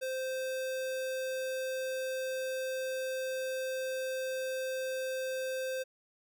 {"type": "tone", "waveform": "square", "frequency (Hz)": 521, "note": "C5", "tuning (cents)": -7, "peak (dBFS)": -34, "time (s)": [0.01, 5.84], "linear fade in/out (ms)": 20, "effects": []}